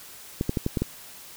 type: clicks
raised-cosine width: 3 ms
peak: -11 dBFS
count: 6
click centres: 0.411 / 0.494 / 0.572 / 0.664 / 0.772 / 0.82 s
effects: white hiss -45 dBFS RMS until 1.36 s